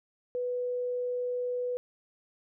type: tone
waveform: sine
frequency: 493.9 Hz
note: B4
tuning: in tune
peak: -29 dBFS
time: 0.35-1.77 s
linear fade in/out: 0 ms
effects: none